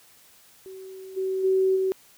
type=tone with level steps; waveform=sine; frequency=379.6 Hz; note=F#4; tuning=44 cents sharp; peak=-38 / -24 / -18 / -21 dBFS; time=0.66-1.92 s; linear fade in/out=0 ms; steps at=1.16 / 1.43 / 1.75 s; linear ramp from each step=20 ms; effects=white hiss -55 dBFS RMS until 2.17 s